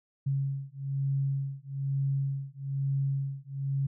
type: beating tone pair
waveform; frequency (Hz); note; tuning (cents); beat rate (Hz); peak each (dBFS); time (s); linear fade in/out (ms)
sine; 136.9 / 138; C#3 / C#3; -21 / -7; 1.1; -31; 0.26-3.87; 10
effects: none